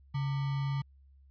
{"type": "tone with sample-and-hold", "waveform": "sine", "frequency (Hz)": 138.59, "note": "C#3", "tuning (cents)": 0, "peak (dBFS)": -29, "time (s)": [0.14, 0.82], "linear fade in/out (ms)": 10, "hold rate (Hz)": 1050, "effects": ["added 68 Hz sine -56 dBFS peak until 1.3 s", "resampled to 11025 Hz"]}